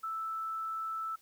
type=tone; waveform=sine; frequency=1318.5 Hz; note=E6; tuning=in tune; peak=-34 dBFS; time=0.03-1.16 s; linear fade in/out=10 ms; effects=white hiss -65 dBFS RMS until 1.21 s